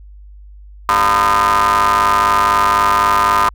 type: ring-modulated tone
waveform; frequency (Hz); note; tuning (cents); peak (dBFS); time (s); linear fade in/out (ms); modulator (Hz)
35% pulse; 103.83; G#2; 0; -6; 0.89-3.49; 0; 1120
effects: added 50 Hz sine -35 dBFS peak until 3.54 s